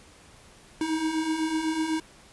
square beating tone pair, 311.1 / 319.1 Hz, D#4 / D#4, 0 / +44 cents, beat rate 8 Hz, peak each -33 / -27 dBFS, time 0.81-2 s, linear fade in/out 2 ms, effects pink hiss -53 dBFS RMS until 2.32 s + resampled to 24000 Hz

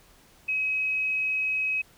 sine tone, 2546 Hz, D#7, 39 cents sharp, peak -24 dBFS, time 0.48-1.82 s, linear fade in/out 10 ms, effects pink hiss -57 dBFS RMS until 1.97 s

